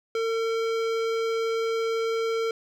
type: tone with hard clipping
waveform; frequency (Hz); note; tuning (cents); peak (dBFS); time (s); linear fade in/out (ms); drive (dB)
sine; 453; A#4; -50; -26; 0.15-2.51; 2; 17
effects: none